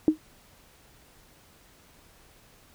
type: tone with exponential decay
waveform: sine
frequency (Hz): 311.1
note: D#4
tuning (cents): 0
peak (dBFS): -12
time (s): 0.08-0.18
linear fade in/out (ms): 1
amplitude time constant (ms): 20
effects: pink hiss -57 dBFS RMS until 2.74 s